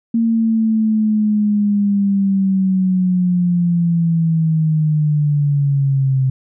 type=linear sweep; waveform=sine; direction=down; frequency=230 to 130.81 Hz; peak=-12 dBFS; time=0.14-6.3 s; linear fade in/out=5 ms; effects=none